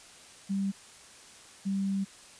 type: tone pair in turn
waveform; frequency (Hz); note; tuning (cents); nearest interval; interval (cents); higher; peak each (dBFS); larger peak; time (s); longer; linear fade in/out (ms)
sine; 196 / 195.31; G3 / G3; 0 / -6; unison; 6; first; -27; neither; 0.49-0.72 / 1.65-2.05; second; 20
effects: white hiss -52 dBFS RMS until 2.39 s + resampled to 22050 Hz